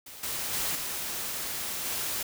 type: noise with level steps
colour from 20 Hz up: white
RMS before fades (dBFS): -45 / -33 / -30 / -34 / -32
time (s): 0.06-2.23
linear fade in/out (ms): 5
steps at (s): 0.23 / 0.53 / 0.75 / 1.85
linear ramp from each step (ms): 5
effects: none